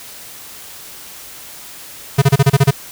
square tone bursts, 138.2 Hz, C#3, 5 cents flat, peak -7 dBFS, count 8, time 2.18-2.71 s, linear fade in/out 10 ms, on 40 ms, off 30 ms, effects white hiss -35 dBFS RMS until 2.91 s

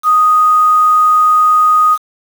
sine tone with quantisation, 1244.5 Hz, D#6, in tune, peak -6 dBFS, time 0.03-1.98 s, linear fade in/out 50 ms, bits 5, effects none

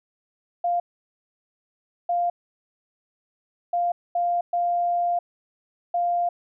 sine tone bursts at uneven times, 698.5 Hz, F5, in tune, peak -20 dBFS, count 6, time 0.64-0.8 / 2.09-2.3 / 3.73-3.92 / 4.15-4.41 / 4.53-5.19 / 5.94-6.29 s, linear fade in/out 5 ms, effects none

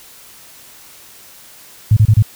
sine tone bursts, 107.4 Hz, A2, 41 cents flat, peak -5 dBFS, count 4, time 1.91-2.225 s, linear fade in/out 5 ms, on 57 ms, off 29 ms, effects white hiss -41 dBFS RMS until 2.35 s

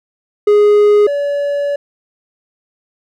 triangle tone pair in turn, 415.3 / 572 Hz, G#4 / D5, 0 / -46 cents, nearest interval tritone, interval 554 cents, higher second, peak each -4 / -12 dBFS, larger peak first, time 0.47-1.07 / 1.07-1.76 s, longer second, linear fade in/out 5 ms, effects none

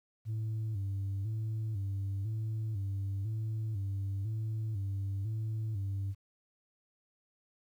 sine tone with vibrato, 103.83 Hz, G#2, in tune, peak -30 dBFS, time 0.25-6.15 s, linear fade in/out 50 ms, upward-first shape square, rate 1 Hz, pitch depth 97 cents each way, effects tanh soft clip ceiling -31 dBFS + 11-bit

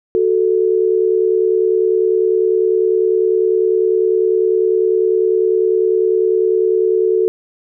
sine tone pair together, 370 / 440 Hz, F#4 / A4, 0 / 0 cents, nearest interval minor third, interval 300 cents, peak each -14 dBFS, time 0.15-7.28 s, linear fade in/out 0 ms, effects none

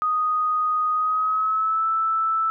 sine tone with pitch glide, 1244.5 to 1318.5 Hz, D#6 to E6, 0 to 0 cents, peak -19 dBFS, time 0.02-2.5 s, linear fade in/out 0 ms, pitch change +100 cents, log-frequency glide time 0.93-1.87 s, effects none

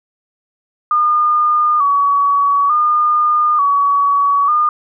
sine tone with vibrato, 1172 Hz, D6, 4 cents flat, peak -10 dBFS, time 0.91-4.69 s, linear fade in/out 2 ms, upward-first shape square, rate 0.56 Hz, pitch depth 62 cents each way, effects none

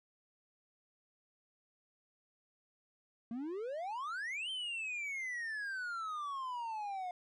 triangle exponential two-way sweep, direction up then down, 222.8 to 3146 to 711 Hz, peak -36 dBFS, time 3.31-7.11 s, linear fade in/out 2 ms, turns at 4.5 s, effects resampled to 24000 Hz

